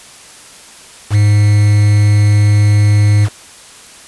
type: tone with quantisation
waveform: triangle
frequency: 103.83 Hz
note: G#2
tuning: in tune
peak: -4 dBFS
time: 1.1-3.29 s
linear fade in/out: 50 ms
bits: 4
effects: white hiss -37 dBFS RMS until 4.07 s + resampled to 24000 Hz